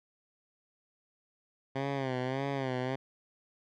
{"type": "tone with vibrato", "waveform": "10% pulse", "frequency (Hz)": 132.9, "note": "C3", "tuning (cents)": 27, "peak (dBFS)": -23, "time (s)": [1.75, 2.96], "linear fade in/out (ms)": 10, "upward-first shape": "sine", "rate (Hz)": 1.7, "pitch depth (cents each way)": 88, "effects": ["low-pass 3000 Hz 12 dB/octave"]}